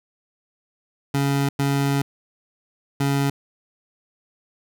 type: tone bursts at uneven times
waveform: 25% pulse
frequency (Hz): 139.6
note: C#3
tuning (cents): +13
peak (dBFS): -15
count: 3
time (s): 1.14-1.49 / 1.59-2.02 / 3-3.3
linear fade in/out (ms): 5
effects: none